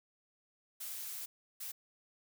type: noise bursts at uneven times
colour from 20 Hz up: blue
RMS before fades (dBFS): -43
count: 2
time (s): 0.8-1.26 / 1.6-1.72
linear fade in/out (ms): 10
effects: none